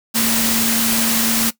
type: tone in noise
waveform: sine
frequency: 227.4 Hz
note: A#3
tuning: 43 cents flat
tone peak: -20 dBFS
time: 0.14-1.51 s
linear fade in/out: 20 ms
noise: white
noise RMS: -18 dBFS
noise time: 0.14-1.51 s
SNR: -5 dB
effects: noise-tail reverb RT60 0.1 s tail -18 dB re dry